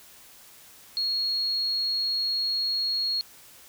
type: tone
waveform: sine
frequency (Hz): 4304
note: C8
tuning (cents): +48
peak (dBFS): -24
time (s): 0.97-3.21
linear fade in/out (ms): 0
effects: white hiss -51 dBFS RMS until 3.68 s